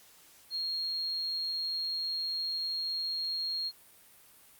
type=tone; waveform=sine; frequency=4255 Hz; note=C8; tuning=28 cents sharp; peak=-31 dBFS; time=0.5-3.72 s; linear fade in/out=50 ms; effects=white hiss -58 dBFS RMS until 4.59 s + Opus 48 kbps